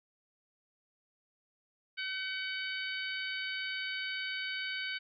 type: harmonic tone with a mistuned harmonic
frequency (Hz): 753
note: F#5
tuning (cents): +30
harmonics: 2 / 3 / 4 / 5 / 6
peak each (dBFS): -39 / -40 / -41 / -46 / -45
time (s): 1.97-4.99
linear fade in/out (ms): 20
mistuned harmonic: 2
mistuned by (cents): +21
effects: none